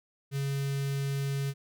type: tone with notch filter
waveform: square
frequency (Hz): 138.59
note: C#3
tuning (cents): 0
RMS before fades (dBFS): -31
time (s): 0.31-1.54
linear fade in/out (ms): 50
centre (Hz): 840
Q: 0.65
effects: none

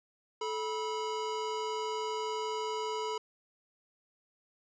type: tone pair together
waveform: square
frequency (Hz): 434.1 / 976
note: A4 / B5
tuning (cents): -23 / -21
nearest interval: octave + major second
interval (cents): 1402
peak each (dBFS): -36 / -37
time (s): 0.41-3.18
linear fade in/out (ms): 5
effects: resampled to 16000 Hz

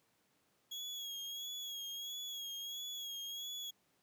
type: tone with vibrato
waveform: 35% pulse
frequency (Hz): 3322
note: G#7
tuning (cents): 0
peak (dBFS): -40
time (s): 0.71-3.71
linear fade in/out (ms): 10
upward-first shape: sine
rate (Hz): 1.5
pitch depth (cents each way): 44
effects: pink hiss -75 dBFS RMS until 4.02 s + high-pass 150 Hz 12 dB/octave

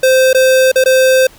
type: tone with dropouts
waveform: square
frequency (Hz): 520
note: C5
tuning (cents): -11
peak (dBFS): -7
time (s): 0.03-1.27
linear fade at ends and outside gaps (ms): 5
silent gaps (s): 0.331-0.346 / 0.717-0.757 / 0.84-0.858
effects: pink hiss -42 dBFS RMS until 1.38 s

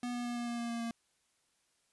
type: tone with pitch steps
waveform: square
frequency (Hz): 244.2 / 242.4 / 240.6 / 238.8 / 237 / 235.2 / 233.4 / 231.7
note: B3 / B3 / B3 / A#3 / A#3 / A#3 / A#3 / A#3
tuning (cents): -19 / -32 / -45 / +42 / +29 / +16 / +2 / -10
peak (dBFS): -36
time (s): 0.03-0.91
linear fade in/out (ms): 2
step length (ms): 110
effects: white hiss -75 dBFS RMS until 1.92 s + resampled to 24000 Hz

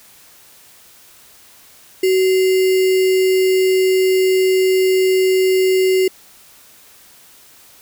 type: tone with sample-and-hold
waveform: sine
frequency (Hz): 375.7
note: F#4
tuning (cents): +26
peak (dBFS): -11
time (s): 2.03-6.08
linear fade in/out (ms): 5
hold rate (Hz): 2450
effects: white hiss -46 dBFS RMS until 7.81 s

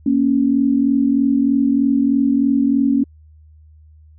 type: tone pair together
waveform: sine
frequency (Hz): 235 / 278.2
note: A#3 / C#4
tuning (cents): +14 / +6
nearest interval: minor third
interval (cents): 292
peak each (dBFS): -17 / -14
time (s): 0.06-3.04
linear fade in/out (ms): 5
effects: added 77 Hz sine -43 dBFS peak until 4.18 s

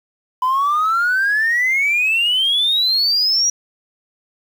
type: exponential sweep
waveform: triangle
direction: up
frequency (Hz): 1000 to 5800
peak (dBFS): -11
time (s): 0.42-3.5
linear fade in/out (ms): 5
effects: tanh soft clip ceiling -10 dBFS + 7-bit

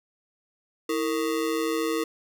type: ring-modulated tone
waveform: square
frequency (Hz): 392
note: G4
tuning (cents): 0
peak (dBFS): -22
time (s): 0.89-2.04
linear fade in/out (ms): 5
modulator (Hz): 66.4
effects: none

